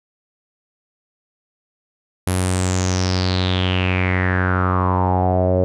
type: tone with low-pass filter sweep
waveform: sawtooth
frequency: 92 Hz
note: F#2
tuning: 9 cents flat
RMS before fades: -18 dBFS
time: 2.27-5.64 s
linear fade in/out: 0 ms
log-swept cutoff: 11000 to 530 Hz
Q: 6.3
effects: none